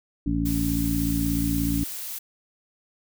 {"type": "harmonic tone", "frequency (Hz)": 56.7, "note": "A#1", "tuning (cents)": -47, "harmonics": [1, 2, 3, 4, 5], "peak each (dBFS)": [-28, -32, -29, -32, -25], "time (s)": [0.26, 1.84], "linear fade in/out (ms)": 5}
{"type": "noise", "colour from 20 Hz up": "blue", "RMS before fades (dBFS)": -34, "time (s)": [0.45, 2.19], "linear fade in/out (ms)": 10}
{"effects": []}